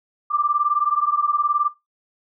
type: beating tone pair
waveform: sine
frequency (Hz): 1174.7 / 1193.7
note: D6 / D6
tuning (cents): 0 / +28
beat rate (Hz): 19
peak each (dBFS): -20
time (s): 0.3-1.69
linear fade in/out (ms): 20
effects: noise-tail reverb RT60 0.2 s tail -17 dB re dry